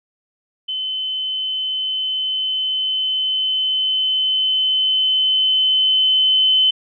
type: tone with level ramp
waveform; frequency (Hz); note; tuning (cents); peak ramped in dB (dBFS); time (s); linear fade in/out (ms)
sine; 3049; G7; -49; -21 to -11; 0.68-6.71; 10
effects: none